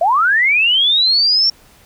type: linear sweep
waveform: sine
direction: up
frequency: 634 to 5510 Hz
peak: -10 dBFS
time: 0.01-1.5 s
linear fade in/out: 5 ms
effects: pink hiss -48 dBFS RMS until 1.85 s